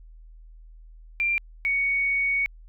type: tone pair in turn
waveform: sine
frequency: 2375 / 2231 Hz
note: D7 / C#7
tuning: +19 / +11 cents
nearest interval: minor second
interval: 108 cents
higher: first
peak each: -21 dBFS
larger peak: neither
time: 1.2-1.38 / 1.65-2.46 s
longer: second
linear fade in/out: 0 ms
effects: added 40 Hz sine -44 dBFS peak until 2.68 s